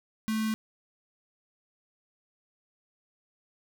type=tone with notch filter; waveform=square; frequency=218.9 Hz; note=A3; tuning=9 cents flat; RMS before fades=-29 dBFS; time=0.28-0.54 s; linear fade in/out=0 ms; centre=660 Hz; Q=1.6; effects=none